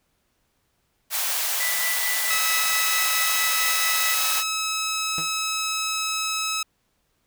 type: high-pass noise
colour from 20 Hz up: white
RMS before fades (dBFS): -25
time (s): 1.1-4.44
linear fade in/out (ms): 50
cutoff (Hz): 600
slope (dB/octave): 24
type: tone with tremolo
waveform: sine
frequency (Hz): 1980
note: B6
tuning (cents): +4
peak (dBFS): -25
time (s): 1.6-4.14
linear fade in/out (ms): 2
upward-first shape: sine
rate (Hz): 4.5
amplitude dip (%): 50
type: tone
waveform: 10% pulse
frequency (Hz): 1291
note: E6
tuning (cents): -37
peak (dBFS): -16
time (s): 2.3-6.63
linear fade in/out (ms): 5
type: tone with exponential decay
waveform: sawtooth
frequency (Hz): 162.1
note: E3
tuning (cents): -29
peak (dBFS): -25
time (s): 5.18-5.32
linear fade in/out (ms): 0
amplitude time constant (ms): 29
effects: pink hiss -70 dBFS RMS until 7.26 s